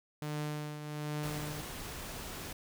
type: tone with tremolo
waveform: sawtooth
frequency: 149.9 Hz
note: D3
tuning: 36 cents sharp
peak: -30 dBFS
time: 0.22-1.61 s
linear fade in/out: 0 ms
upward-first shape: triangle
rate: 1.3 Hz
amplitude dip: 60%
type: noise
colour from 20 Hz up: pink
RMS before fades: -43 dBFS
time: 1.23-2.53 s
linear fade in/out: 5 ms
effects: none